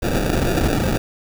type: noise with sample-and-hold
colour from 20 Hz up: pink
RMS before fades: -19 dBFS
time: 0.02-0.98 s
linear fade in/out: 10 ms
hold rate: 1050 Hz
effects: none